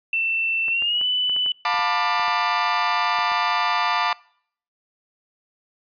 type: tone with pitch glide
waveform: sine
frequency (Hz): 2678 to 2989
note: E7 to F#7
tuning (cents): +27 to +17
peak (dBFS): -19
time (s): 0.13-1.52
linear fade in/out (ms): 2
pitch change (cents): +190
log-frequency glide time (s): 0.69-1.04
type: clicks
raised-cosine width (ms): 0.5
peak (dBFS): -23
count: 12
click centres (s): 0.683 / 0.823 / 1.013 / 1.296 / 1.364 / 1.462 / 1.742 / 1.793 / 2.196 / 2.282 / 3.187 / 3.318
type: chord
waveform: sawtooth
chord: B half-diminished seventh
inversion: second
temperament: just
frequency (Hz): 711.2 / 889 / 987.8 / 1185.3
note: F5 / A5 / B5 / D6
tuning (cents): +31 / +18 / 0 / +16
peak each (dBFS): -23 / -21 / -22 / -19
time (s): 1.65-4.13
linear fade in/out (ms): 2
effects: noise-tail reverb RT60 0.6 s tail -24 dB re dry + resampled to 11025 Hz